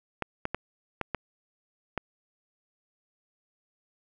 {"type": "clicks", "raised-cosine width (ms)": 0.5, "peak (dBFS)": -14, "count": 6, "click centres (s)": [0.223, 0.454, 0.546, 1.013, 1.147, 1.977], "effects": []}